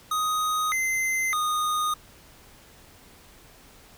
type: tone with pitch steps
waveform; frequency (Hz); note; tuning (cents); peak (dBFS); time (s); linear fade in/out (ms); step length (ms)
square; 1250 / 2069 / 1233; D#6 / C7 / D#6; +8 / -20 / -16; -24; 0.11-1.94; 5; 610
effects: pink hiss -52 dBFS RMS until 3.97 s